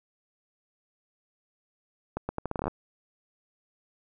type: accelerating click train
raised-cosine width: 1 ms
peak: -16 dBFS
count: 12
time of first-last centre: 2.17-2.68 s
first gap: 120 ms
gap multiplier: 0.78
effects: none